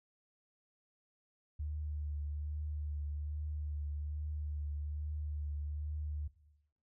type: tone with vibrato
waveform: sine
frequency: 74.5 Hz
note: D2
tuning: 25 cents sharp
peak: -36 dBFS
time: 1.59-6.28 s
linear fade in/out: 10 ms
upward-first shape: triangle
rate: 1.2 Hz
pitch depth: 31 cents each way
effects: noise-tail reverb RT60 0.9 s tail -17 dB re dry